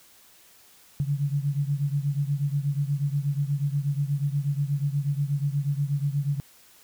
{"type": "beating tone pair", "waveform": "sine", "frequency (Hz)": [140, 148.3], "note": ["C#3", "D3"], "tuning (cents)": [18, 17], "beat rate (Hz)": 8.3, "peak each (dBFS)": [-25, -28], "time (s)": [1, 6.4], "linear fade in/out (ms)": 0, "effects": ["white hiss -55 dBFS RMS until 6.83 s"]}